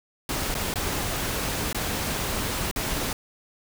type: noise with dropouts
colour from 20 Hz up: pink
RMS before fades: -28 dBFS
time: 0.29-3.13 s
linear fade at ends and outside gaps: 2 ms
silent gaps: 0.543-0.55 / 0.74-0.757 / 1.729-1.746 / 2.713-2.76 s
effects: none